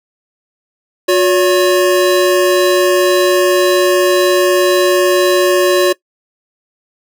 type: tone pair together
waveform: square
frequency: 361.5 / 567.8 Hz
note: F#4 / C#5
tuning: -40 / +41 cents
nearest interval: minor sixth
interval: 781 cents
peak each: -11 / -13 dBFS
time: 1.08-5.93 s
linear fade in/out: 10 ms
effects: noise-tail reverb RT60 0.1 s tail -20 dB re dry